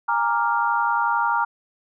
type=chord; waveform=sine; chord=Bb dominant seventh; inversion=third; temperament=equal with one note detuned; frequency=821.1 / 932.3 / 1174.7 / 1396.9 Hz; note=Ab5 / Bb5 / D6 / F6; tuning=-20 / 0 / 0 / 0 cents; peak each=-27 / -21 / -27 / -24 dBFS; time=0.08-1.45 s; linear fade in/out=10 ms; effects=none